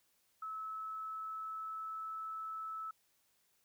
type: tone with pitch glide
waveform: sine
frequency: 1299 to 1307.3 Hz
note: E6 to E6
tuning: -26 to -15 cents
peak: -40 dBFS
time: 0.42-2.91 s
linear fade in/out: 5 ms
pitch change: +11 cents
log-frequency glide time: 0.61-2.16 s
effects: white hiss -75 dBFS RMS until 3.64 s